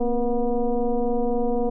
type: tone with frequency modulation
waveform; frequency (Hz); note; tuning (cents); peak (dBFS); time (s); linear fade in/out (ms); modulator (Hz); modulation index
sine; 233.1; A#3; 0; -19; 0-1.7; 10; 245; 1.7
effects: none